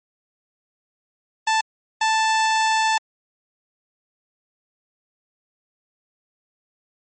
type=tone bursts at uneven times; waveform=sawtooth; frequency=881 Hz; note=A5; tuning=2 cents sharp; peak=-13 dBFS; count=2; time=1.47-1.61 / 2.01-2.98 s; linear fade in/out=5 ms; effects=MP3 32 kbps